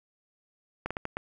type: slowing click train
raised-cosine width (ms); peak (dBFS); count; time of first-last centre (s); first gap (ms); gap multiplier
0.5; -17; 5; 0.86-1.169; 46; 1.36
effects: 9-bit